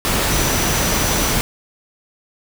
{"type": "tone in noise", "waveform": "sine", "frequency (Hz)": 5920, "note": "F#8", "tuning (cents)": 0, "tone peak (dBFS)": -26, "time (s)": [0.31, 1.33], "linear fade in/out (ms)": 0, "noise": "pink", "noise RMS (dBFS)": -18, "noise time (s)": [0.05, 1.41], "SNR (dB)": -11, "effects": []}